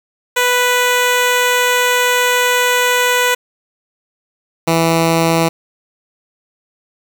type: tone pair in turn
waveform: 10% pulse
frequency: 493.9 / 164.82 Hz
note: B4 / E3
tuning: 0 / 0 cents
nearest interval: octave + perfect fifth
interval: 1900 cents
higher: first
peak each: -3 dBFS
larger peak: neither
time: 0.36-3.35 / 4.67-5.49 s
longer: first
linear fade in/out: 10 ms
effects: 7-bit